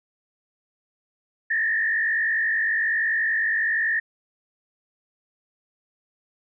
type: tone with frequency modulation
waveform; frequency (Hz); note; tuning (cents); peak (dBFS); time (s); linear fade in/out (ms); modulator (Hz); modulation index
sine; 1804; A6; +43; -20; 1.5-4; 10; 50.6; 1.5
effects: none